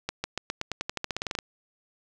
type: accelerating click train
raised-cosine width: 0.2 ms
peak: -12 dBFS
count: 17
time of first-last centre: 0.09-1.388 s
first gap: 150 ms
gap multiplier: 0.91
effects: none